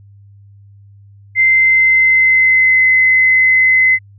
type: tone with pitch glide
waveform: sine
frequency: 2079 to 2044 Hz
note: C7 to C7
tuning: -12 to -41 cents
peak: -7 dBFS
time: 1.35-3.99 s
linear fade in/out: 50 ms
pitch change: -29 cents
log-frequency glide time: 1.45-2.88 s
effects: added 100 Hz sine -39 dBFS peak until 4.18 s